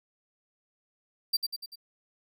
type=tone with echo; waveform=45% pulse; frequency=4700 Hz; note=D8; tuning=1 cent sharp; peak=-22 dBFS; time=1.33-1.37 s; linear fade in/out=10 ms; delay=97 ms; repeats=4; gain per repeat=-5 dB; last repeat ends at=1.758 s; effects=none